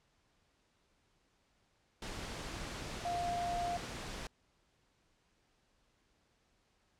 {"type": "tone in noise", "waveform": "sine", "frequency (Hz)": 700, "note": "F5", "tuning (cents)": 4, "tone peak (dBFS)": -34, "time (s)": [3.05, 3.77], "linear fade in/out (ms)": 2, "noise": "pink", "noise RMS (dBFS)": -43, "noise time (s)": [2.02, 4.27], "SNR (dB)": 6, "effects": ["pink hiss -74 dBFS RMS until 6.99 s", "low-pass 7000 Hz 12 dB/octave"]}